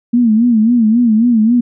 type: tone with vibrato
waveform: sine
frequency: 229.1 Hz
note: A#3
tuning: 30 cents flat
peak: -7 dBFS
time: 0.13-1.61 s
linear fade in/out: 10 ms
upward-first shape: sine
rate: 3.7 Hz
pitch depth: 120 cents each way
effects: none